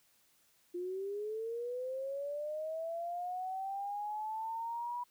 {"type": "linear sweep", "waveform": "sine", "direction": "up", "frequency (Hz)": [348.3, 978], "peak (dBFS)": -36, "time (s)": [0.74, 5.04], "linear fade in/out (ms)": 10, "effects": ["white hiss -70 dBFS RMS until 5.1 s"]}